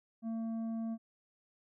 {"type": "tone with tanh clipping", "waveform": "triangle", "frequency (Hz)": 226, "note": "A3", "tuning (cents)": 47, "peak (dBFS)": -36, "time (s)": [0.22, 0.98], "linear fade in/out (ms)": 50, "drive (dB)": 11, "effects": []}